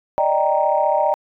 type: chord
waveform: sine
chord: Eb major seventh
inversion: third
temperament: equal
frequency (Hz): 587.3 / 622.3 / 784 / 932.3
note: D5 / Eb5 / G5 / Bb5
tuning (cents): 0 / 0 / 0 / 0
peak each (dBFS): -20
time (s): 0.18-1.14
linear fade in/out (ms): 0
effects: tanh soft clip ceiling -4 dBFS